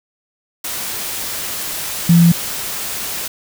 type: tone in noise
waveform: sine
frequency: 170 Hz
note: F3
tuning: 46 cents flat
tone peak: -6 dBFS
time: 2.09-2.32 s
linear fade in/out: 5 ms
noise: white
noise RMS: -24 dBFS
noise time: 0.64-3.28 s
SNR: +15 dB
effects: none